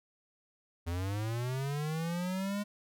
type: linear sweep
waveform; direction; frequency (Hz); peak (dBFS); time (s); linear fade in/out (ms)
square; up; 82.41 to 207.7; -33; 0.86-2.64; 20
effects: none